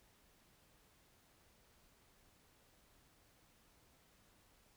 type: silence
effects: pink hiss -70 dBFS RMS until 4.76 s